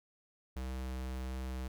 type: tone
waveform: square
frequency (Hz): 64.4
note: C2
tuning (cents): -27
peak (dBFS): -38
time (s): 0.56-1.68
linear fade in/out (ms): 5
effects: none